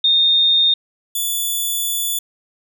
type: tone pair in turn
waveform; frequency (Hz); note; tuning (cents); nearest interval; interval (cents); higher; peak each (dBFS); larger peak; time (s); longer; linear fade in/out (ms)
sine / 5% pulse; 3666 / 3460; A#7 / A7; -30 / -30; minor second; 100; first; -11; neither; 0.04-0.74 / 1.15-2.19; second; 5
effects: none